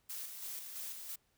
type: noise with tremolo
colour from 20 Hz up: blue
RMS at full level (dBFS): -43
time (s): 0.09-1.16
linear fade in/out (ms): 10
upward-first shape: square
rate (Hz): 3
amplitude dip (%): 40
effects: pink hiss -75 dBFS RMS until 1.37 s